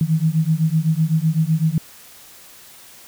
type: beating tone pair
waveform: sine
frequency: 155.56 / 163.46 Hz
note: D#3 / E3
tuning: 0 / -14 cents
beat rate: 7.9 Hz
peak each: -18 dBFS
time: 0.01-1.78 s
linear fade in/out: 2 ms
effects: white hiss -44 dBFS RMS until 3.07 s